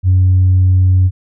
sine tone, 92.5 Hz, F#2, in tune, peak -5 dBFS, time 0.03-1.11 s, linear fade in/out 50 ms, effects tanh soft clip ceiling -4 dBFS

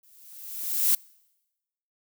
violet noise with exponential growth, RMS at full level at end -19 dBFS, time 0.03-0.95 s, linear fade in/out 5 ms, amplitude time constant 200 ms, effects noise-tail reverb RT60 1.0 s tail -26 dB re dry

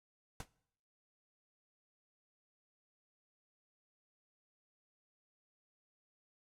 pink noise with exponential decay, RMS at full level -40 dBFS, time 0.4-0.48 s, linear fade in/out 2 ms, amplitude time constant 16 ms, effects noise-tail reverb RT60 0.7 s tail -21 dB re dry + low-pass 11000 Hz 12 dB/octave

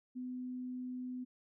sine tone, 251.9 Hz, B3, 34 cents sharp, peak -39 dBFS, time 0.15-1.25 s, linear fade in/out 20 ms, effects none

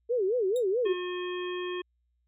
sine tone with vibrato, 433.3 Hz, A4, 27 cents flat, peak -24 dBFS, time 0.09-0.94 s, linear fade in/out 20 ms, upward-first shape sine, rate 4.6 Hz, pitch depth 270 cents each way
15% pulse tone with exponential decay, 3729 Hz, A#7, in tune, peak -31 dBFS, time 0.56-0.65 s, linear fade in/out 1 ms, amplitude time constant 19 ms
harmonic tone, 359.6 Hz, F#4, 49 cents flat, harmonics 1 / 3 / 5 / 7 / 9, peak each -32 / -41 / -43 / -44 / -43 dBFS, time 0.85-1.82 s, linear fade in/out 10 ms
effects added 60 Hz sine -70 dBFS peak until 2.27 s

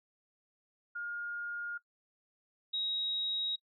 sine tone pair in turn, 1420 / 3802 Hz, F6 / A#7, +28 / +33 cents, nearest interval octave + perfect fourth, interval 1705 cents, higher second, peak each -36 / -32 dBFS, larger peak second, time 0.95-1.78 / 2.73-3.56 s, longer neither, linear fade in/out 10 ms, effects noise-tail reverb RT60 0.1 s tail -21 dB re dry

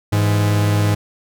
45% pulse tone pair together, 103.82 / 164.81 Hz, G#2 / E3, 0 / 0 cents, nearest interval minor sixth, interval 800 cents, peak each -14 / -24 dBFS, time 0.12-0.95 s, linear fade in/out 10 ms, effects none

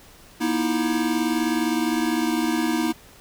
square tone cluster, 239.4 / 315.2 / 334.8 Hz, A#3 / D#4 / E4, +46 / +23 / +27 cents, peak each -26 / -24 / -29 dBFS, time 0.4-2.93 s, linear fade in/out 20 ms, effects pink hiss -49 dBFS RMS until 3.2 s

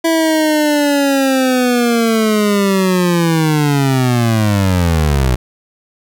25% pulse linear sweep, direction down, 330.7 to 60 Hz, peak -7 dBFS, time 0.04-5.36 s, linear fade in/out 10 ms, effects none

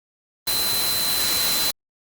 sine tone in noise, 4056 Hz, B7, 45 cents sharp, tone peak -23 dBFS, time 0.47-1.71 s, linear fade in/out 5 ms, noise white, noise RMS -23 dBFS, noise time 0.47-1.71 s, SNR -3 dB, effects Opus 32 kbps

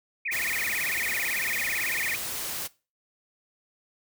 sine tone with vibrato, 2128 Hz, C7, 29 cents sharp, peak -27 dBFS, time 0.25-2.16 s, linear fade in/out 10 ms, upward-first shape sine, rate 18 Hz, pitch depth 290 cents each way
white noise, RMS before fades -33 dBFS, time 0.31-2.68 s, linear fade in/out 20 ms
effects noise-tail reverb RT60 0.3 s tail -20 dB re dry

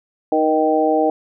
harmonic tone with a mistuned harmonic, 155.8 Hz, D#3, 3 cents sharp, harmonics 2 / 3 / 4 / 5, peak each -19 / -19 / -19 / -19 dBFS, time 0.32-1.1 s, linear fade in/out 2 ms, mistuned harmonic 3, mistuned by +26 cents, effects none

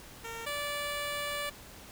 10% pulse tone pair in turn, 458 / 581.4 Hz, A#4 / D5, -31 / -18 cents, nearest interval major third, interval 413 cents, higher second, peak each -31 / -25 dBFS, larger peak second, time 0.24-0.46 / 0.46-1.5 s, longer second, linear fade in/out 10 ms, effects pink hiss -50 dBFS RMS until 1.91 s

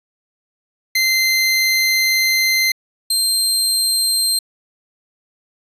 25% pulse tone pair in turn, 2074 / 4167 Hz, C7 / C8, -16 / -8 cents, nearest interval octave, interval 1208 cents, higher second, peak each -10 dBFS, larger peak neither, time 0.95-2.72 / 3.1-4.39 s, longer first, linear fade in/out 5 ms, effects resampled to 32000 Hz

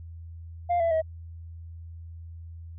sine tone with pitch steps, 699 / 668.2 / 638.8 Hz, F5 / E5 / D#5, +1 / +23 / +45 cents, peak -19 dBFS, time 0.69-1.02 s, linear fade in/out 20 ms, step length 110 ms, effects tanh soft clip ceiling -20 dBFS + added 83 Hz sine -39 dBFS peak until 2.78 s

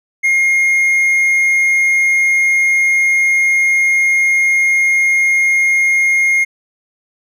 triangle tone, 2136 Hz, C7, 35 cents sharp, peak -8 dBFS, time 0.23-6.45 s, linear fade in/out 20 ms, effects none

